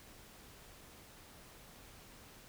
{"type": "silence", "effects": ["pink hiss -57 dBFS RMS until 2.48 s"]}